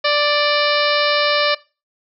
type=harmonic tone with a mistuned harmonic; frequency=587.3 Hz; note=D5; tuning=in tune; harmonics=1 / 2 / 3 / 4 / 5 / 6 / 7 / 8 / 9; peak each=-18 / -21 / -23 / -24 / -25 / -26 / -26 / -27 / -28 dBFS; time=0.04-1.55 s; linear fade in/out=10 ms; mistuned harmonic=6; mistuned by=+62 cents; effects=noise-tail reverb RT60 0.3 s tail -20 dB re dry